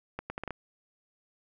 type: accelerating click train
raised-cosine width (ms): 0.5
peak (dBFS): -20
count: 6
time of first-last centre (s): 0.19-0.507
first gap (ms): 110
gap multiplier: 0.72
effects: none